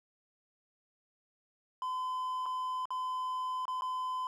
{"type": "tone with dropouts", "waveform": "triangle", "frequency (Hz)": 1019, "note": "C6", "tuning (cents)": -46, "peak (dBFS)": -31, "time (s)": [1.82, 4.27], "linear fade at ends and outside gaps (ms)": 1, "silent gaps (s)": [[2.458, 2.462], [2.855, 2.905], [3.654, 3.68], [3.81, 3.82]], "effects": []}